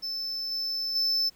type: tone with level steps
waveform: triangle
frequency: 5274 Hz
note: E8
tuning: in tune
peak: -29 / -27 / -22 dBFS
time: 0.02-1.3 s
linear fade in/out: 20 ms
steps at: 0.51 / 0.95 s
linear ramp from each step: 10 ms
effects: pink hiss -60 dBFS RMS until 1.35 s